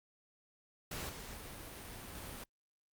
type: noise with level steps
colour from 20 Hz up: pink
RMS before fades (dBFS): -42 / -48 / -46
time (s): 0.91-2.44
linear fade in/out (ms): 5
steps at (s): 1.09 / 2.15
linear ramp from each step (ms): 2
effects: Opus 48 kbps